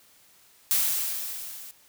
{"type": "noise with level ramp", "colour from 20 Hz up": "blue", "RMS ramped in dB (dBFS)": [-22, -43], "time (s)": [0.71, 1.71], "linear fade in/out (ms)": 0, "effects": ["white hiss -58 dBFS RMS until 1.88 s"]}